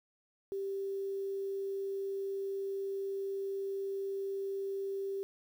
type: tone with quantisation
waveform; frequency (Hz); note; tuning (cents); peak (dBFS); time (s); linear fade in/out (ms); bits
sine; 392; G4; 0; -34; 0.52-5.23; 0; 10
effects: none